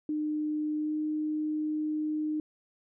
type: tone with pitch glide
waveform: sine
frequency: 303.6 to 306.2 Hz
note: D#4 to D#4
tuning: -42 to -28 cents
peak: -28 dBFS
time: 0.09-2.4 s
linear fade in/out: 2 ms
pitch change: +14 cents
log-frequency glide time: 0.78-0.94 s
effects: none